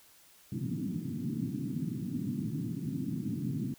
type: band-pass noise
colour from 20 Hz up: white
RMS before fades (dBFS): -35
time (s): 0.52-3.74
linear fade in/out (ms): 2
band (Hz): 110 to 290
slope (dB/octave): 48
effects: white hiss -60 dBFS RMS until 3.78 s